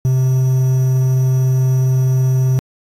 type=tone with quantisation; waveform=triangle; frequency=130 Hz; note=C3; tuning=11 cents flat; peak=-9 dBFS; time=0.05-2.59 s; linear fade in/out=0 ms; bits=6; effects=AAC 48 kbps